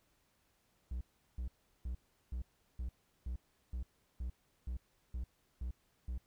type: tone bursts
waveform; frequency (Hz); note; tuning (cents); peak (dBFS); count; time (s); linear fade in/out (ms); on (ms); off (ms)
triangle; 61.4; B1; -9; -35; 12; 0.91-6.18; 5; 100; 370
effects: pink hiss -75 dBFS RMS until 6.26 s